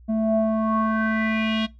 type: tone with low-pass filter sweep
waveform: square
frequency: 220 Hz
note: A3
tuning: in tune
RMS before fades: -22 dBFS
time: 0.08-1.67 s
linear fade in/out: 20 ms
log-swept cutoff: 470 to 3400 Hz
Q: 5
effects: noise-tail reverb RT60 0.2 s tail -20 dB re dry + added 60 Hz sine -45 dBFS peak until 1.79 s